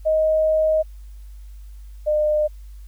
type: tone pair in turn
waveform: sine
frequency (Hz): 627 / 605.3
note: D#5 / D#5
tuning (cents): +13 / -48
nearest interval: minor second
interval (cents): 61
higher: first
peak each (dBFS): -15 / -16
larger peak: first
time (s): 0.05-0.83 / 2.06-2.48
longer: first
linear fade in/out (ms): 20
effects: added 50 Hz sine -36 dBFS peak until 2.87 s + white hiss -60 dBFS RMS until 2.87 s